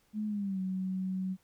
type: tone with pitch glide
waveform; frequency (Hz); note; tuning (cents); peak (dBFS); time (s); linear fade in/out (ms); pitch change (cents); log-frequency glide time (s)
sine; 212.9 to 187.49; G#3 to F#3; +43 to +23; -31; 0.13-1.37; 50; -220; 0.27-0.6
effects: pink hiss -70 dBFS RMS until 1.43 s